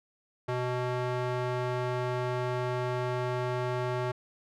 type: tone with band-pass filter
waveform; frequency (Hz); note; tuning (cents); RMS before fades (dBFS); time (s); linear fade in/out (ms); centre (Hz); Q
square; 124.8; B2; +19; -31; 0.48-4.12; 10; 740; 0.63
effects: none